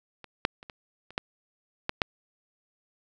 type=clicks; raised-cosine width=0.3 ms; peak=-27 / -6 / -29 / -25 / -30 / -11 / -11 / -6 dBFS; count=8; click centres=0.243 / 0.451 / 0.629 / 0.698 / 1.106 / 1.179 / 1.894 / 2.018 s; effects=none